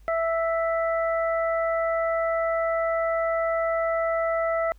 harmonic tone, 660 Hz, E5, 2 cents sharp, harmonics 1 / 2 / 3, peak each -23 / -29 / -33 dBFS, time 0.08-4.72 s, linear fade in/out 0 ms, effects added 50 Hz sine -48 dBFS peak until 4.78 s + pink hiss -65 dBFS RMS until 4.78 s

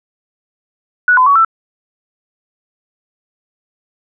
sine tone with pitch steps, 1470 / 1017 / 1127 / 1331 Hz, F#6 / C6 / C#6 / E6, -12 / -50 / +28 / +16 cents, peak -6 dBFS, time 1.08-1.448 s, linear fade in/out 2 ms, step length 92 ms, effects none

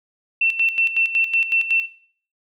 sine tone with tremolo, 2692 Hz, E7, 36 cents sharp, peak -15 dBFS, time 0.41-1.86 s, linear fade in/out 5 ms, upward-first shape square, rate 5.4 Hz, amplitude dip 70%, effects noise-tail reverb RT60 0.5 s tail -17 dB re dry

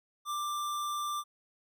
square tone, 1182 Hz, D6, 11 cents sharp, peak -33 dBFS, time 0.25-1.24 s, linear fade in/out 50 ms, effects none

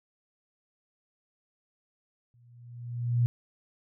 sine tone with exponential growth, 120 Hz, B2, 49 cents flat, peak -19 dBFS, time 2.34-3.26 s, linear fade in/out 0 ms, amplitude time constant 200 ms, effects none

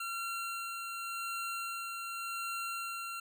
25% pulse tone with tremolo, 1369 Hz, F6, 35 cents flat, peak -32 dBFS, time 0-3.2 s, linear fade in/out 5 ms, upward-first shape sine, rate 0.88 Hz, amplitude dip 30%, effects none

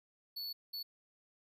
square tone bursts at uneven times, 4435 Hz, C#8, in tune, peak -40 dBFS, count 2, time 0.36-0.53 / 0.73-0.83 s, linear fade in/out 10 ms, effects none

